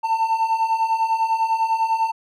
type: beating tone pair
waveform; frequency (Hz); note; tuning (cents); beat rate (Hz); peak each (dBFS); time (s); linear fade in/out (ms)
triangle; 890 / 900; A5 / A5; +20 / +39; 10; -22 / -17; 0.03-2.12; 20
effects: none